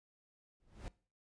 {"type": "noise with exponential growth", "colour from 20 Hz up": "brown", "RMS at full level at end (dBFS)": -39, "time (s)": [0.6, 0.88], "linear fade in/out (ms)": 0, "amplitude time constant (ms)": 60, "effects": ["noise-tail reverb RT60 0.4 s tail -21 dB re dry", "resampled to 22050 Hz"]}